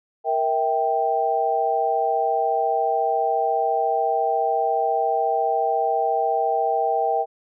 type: chord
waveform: sine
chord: E diminished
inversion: second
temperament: equal with one note detuned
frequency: 466.2 / 649.8 / 784 Hz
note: Bb4 / E5 / G5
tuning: 0 / -25 / 0 cents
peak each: -25 / -24 / -21 dBFS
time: 0.24-7.26 s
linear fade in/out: 50 ms
effects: none